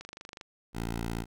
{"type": "click train", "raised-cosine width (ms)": 0.2, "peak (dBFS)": -26, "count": 11, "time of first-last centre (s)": [0.01, 0.412], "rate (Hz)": 24.9}
{"type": "tone", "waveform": "10% pulse", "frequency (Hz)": 57.1, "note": "A#1", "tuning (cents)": -35, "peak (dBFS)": -24, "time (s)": [0.73, 1.26], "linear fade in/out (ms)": 50}
{"effects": []}